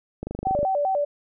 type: click train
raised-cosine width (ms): 2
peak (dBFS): -17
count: 11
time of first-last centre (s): 0.23-0.63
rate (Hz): 25
type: tone with vibrato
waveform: sine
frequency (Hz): 667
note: E5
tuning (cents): +20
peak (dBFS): -20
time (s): 0.45-1.05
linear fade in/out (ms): 10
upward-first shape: square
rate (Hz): 5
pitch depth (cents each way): 240
effects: none